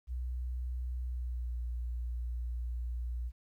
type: tone with pitch glide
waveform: sine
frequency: 62 to 59.92 Hz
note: B1 to A#1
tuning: +7 to +48 cents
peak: -33 dBFS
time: 0.07-3.32 s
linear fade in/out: 50 ms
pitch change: -59 cents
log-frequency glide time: 1.04-1.58 s
effects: tanh soft clip ceiling -29 dBFS + 12-bit